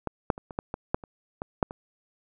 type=clicks; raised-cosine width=1 ms; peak=-15 / -7 / -25 / -25 / -14 / -17 / -9 / -28 / -18 / -7 / -23 dBFS; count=11; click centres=0.073 / 0.302 / 0.379 / 0.508 / 0.589 / 0.741 / 0.945 / 1.038 / 1.419 / 1.628 / 1.709 s; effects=none